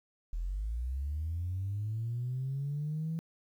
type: linear sweep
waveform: sine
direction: up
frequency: 39.21 to 164.81 Hz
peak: -31 dBFS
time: 0.33-3.19 s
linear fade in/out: 0 ms
effects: tanh soft clip ceiling -28 dBFS + 11-bit